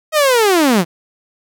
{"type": "linear sweep", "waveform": "sawtooth", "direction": "down", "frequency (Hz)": [638, 155.56], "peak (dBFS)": -6, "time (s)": [0.12, 0.85], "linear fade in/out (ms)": 50, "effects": []}